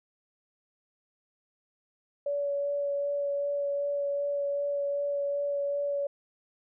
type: tone with vibrato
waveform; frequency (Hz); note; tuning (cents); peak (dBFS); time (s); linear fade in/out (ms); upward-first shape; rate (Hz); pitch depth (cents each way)
sine; 569; C#5; +45; -27; 2.26-6.07; 5; sine; 2.6; 11
effects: none